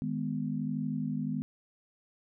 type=chord; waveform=sine; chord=G# minor; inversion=second; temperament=just; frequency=155.74 / 207.7 / 249.2 Hz; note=D#3 / G#3 / B3; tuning=+2 / 0 / +16 cents; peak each=-35 / -35 / -34 dBFS; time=0.02-1.42 s; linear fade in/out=0 ms; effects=none